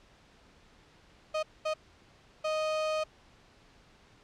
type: tone bursts at uneven times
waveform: 35% pulse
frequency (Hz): 622.3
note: D#5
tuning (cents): 0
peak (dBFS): -27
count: 3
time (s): 1.34-1.43 / 1.65-1.74 / 2.44-3.04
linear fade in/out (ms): 10
effects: pink hiss -60 dBFS RMS until 4.23 s + low-pass 5000 Hz 12 dB/octave